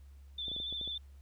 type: tone with vibrato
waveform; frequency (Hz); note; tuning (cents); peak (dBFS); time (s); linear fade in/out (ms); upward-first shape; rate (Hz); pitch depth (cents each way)
sine; 3520; A7; 0; -36; 0.38-0.98; 5; square; 14; 26
type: clicks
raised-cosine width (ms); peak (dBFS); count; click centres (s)
2; -35; 7; 0.482 / 0.516 / 0.564 / 0.601 / 0.726 / 0.813 / 0.876
effects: added 69 Hz sine -51 dBFS peak until 1.21 s + pink hiss -72 dBFS RMS until 1.21 s